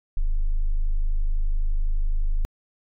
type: tone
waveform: sine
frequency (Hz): 25.96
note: G#0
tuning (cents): 0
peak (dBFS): -16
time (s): 0.17-2.45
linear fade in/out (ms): 0
effects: tanh soft clip ceiling -17 dBFS